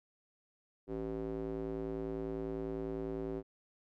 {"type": "tone with band-pass filter", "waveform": "square", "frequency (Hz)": 55, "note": "A1", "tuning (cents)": 0, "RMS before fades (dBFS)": -39, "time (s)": [0.87, 3.43], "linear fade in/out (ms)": 50, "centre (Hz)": 370, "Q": 2.8, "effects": []}